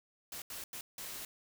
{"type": "noise bursts at uneven times", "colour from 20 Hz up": "white", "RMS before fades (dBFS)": -44, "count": 4, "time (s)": [[0.32, 0.42], [0.5, 0.64], [0.73, 0.81], [0.98, 1.25]], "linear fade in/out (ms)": 2, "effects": []}